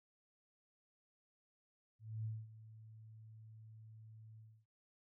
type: tone with ADSR envelope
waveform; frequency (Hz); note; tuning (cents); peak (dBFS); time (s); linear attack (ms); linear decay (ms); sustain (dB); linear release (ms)
sine; 110; A2; 0; -38; 1.99-4.66; 260; 220; -16; 280
effects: none